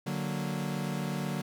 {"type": "chord", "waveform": "40% pulse", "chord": "D augmented", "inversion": "none", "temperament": "equal", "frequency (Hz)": [146.83, 185, 233.1], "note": ["D3", "F#3", "A#3"], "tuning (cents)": [0, 0, 0], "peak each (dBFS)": [-34, -34, -37], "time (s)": [0.06, 1.42], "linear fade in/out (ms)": 10, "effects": []}